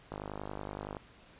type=click train; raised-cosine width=1 ms; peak=-25 dBFS; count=44; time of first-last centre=0.12-0.968 s; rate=50.7 Hz; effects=pink hiss -58 dBFS RMS until 1.39 s + resampled to 8000 Hz